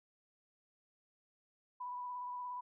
sine tone with vibrato, 987.8 Hz, B5, in tune, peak -40 dBFS, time 1.8-2.61 s, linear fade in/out 10 ms, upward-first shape square, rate 17 Hz, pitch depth 15 cents each way, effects none

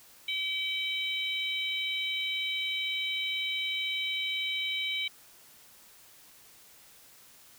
harmonic tone, 767 Hz, G5, 38 cents flat, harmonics 3 / 4 / 5, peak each -33 / -34 / -35 dBFS, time 0.28-5.08 s, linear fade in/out 5 ms, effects white hiss -56 dBFS RMS until 7.58 s

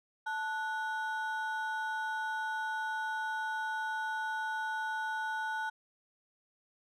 triangle ring-modulated tone, 1175 Hz, D6, 1 cent sharp, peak -28 dBFS, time 0.26-5.7 s, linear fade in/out 10 ms, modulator 298 Hz, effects none

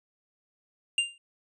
square tone with exponential decay, 2794 Hz, F7, in tune, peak -20 dBFS, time 0.98-1.18 s, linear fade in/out 2 ms, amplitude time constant 42 ms, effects resampled to 24000 Hz

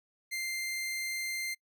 sawtooth tone, 2093 Hz, C7, in tune, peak -30 dBFS, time 0.31-1.55 s, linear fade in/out 20 ms, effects noise-tail reverb RT60 0.1 s tail -25 dB re dry

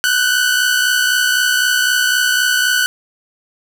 sawtooth tone pair together, 1480 / 1543.9 Hz, F#6 / G6, 0 / -27 cents, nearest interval minor second, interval 73 cents, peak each -10 / -15 dBFS, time 0.04-2.86 s, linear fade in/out 0 ms, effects none

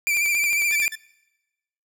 45% pulse tone with vibrato, 2349 Hz, D7, in tune, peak -19 dBFS, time 0.07-0.88 s, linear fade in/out 0 ms, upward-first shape sine, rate 14 Hz, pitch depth 44 cents each way
click train, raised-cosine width 0.2 ms, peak -20 dBFS, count 8, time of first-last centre 0.17-0.801 s, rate 11.1 Hz
sawtooth tone bursts, 1760 Hz, A6, in tune, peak -26 dBFS, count 3, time 0.72-0.956 s, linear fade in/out 5 ms, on 38 ms, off 61 ms
effects noise-tail reverb RT60 1.0 s tail -23 dB re dry

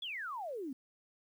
sine exponential sweep, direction down, 3520 to 248.4 Hz, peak -38 dBFS, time 0.02-0.73 s, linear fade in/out 5 ms, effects 11-bit

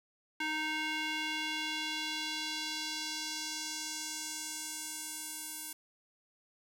square tone with band-pass filter sweep, 310.1 Hz, D#4, 6 cents flat, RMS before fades -38 dBFS, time 0.4-5.73 s, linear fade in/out 5 ms, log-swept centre 2100 to 11000 Hz, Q 1.5, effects 9-bit

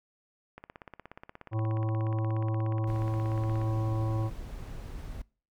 click train, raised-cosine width 0.5 ms, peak -29 dBFS, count 52, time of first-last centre 0.58-3.616 s, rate 16.8 Hz
harmonic tone, 110 Hz, A2, in tune, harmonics 1 / 3 / 5 / 7 / 9 / 10, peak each -27 / -37 / -41 / -44 / -46 / -47 dBFS, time 1.51-4.31 s, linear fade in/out 50 ms
brown noise, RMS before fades -41 dBFS, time 2.87-5.22 s, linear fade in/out 5 ms
effects noise-tail reverb RT60 0.4 s tail -24 dB re dry

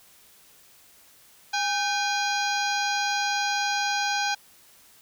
harmonic tone with a mistuned harmonic, 816 Hz, G#5, 31 cents flat, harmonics 1 / 2 / 3 / 4 / 5 / 6 / 7 / 8, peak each -27 / -29 / -33 / -36 / -33 / -35 / -38 / -38 dBFS, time 1.53-4.35 s, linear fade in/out 10 ms, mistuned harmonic 2, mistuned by -100 cents, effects white hiss -55 dBFS RMS until 5.01 s

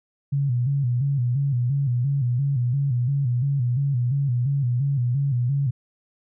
sine tone with vibrato, 130.81 Hz, C3, in tune, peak -19 dBFS, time 0.32-5.71 s, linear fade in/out 10 ms, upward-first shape square, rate 2.9 Hz, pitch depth 120 cents each way, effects none

